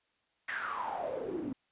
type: noise with band-pass filter sweep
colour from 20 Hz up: pink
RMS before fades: -37 dBFS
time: 0.48-1.53 s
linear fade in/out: 5 ms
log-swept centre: 1900 to 250 Hz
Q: 7.6
effects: white hiss -75 dBFS RMS until 1.71 s + resampled to 8000 Hz